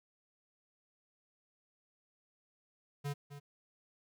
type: tone with echo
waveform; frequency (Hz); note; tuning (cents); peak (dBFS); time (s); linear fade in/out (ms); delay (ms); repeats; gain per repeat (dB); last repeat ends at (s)
square; 143.1; D3; -45; -36; 3.04-3.14; 20; 260; 1; -11; 3.4
effects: 13-bit